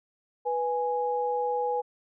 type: tone pair together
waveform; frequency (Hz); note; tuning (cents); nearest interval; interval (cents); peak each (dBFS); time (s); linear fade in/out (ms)
sine; 492.1 / 830.6; B4 / G#5; -6 / 0; major sixth; 906; -28; 0.45-1.82; 20
effects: none